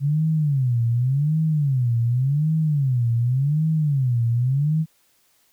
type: tone with vibrato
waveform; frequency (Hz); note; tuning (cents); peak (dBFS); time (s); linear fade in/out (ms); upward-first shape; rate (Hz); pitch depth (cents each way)
sine; 136.1; C#3; -31; -17; 0-4.86; 50; sine; 0.88; 270
effects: white hiss -62 dBFS RMS until 5.52 s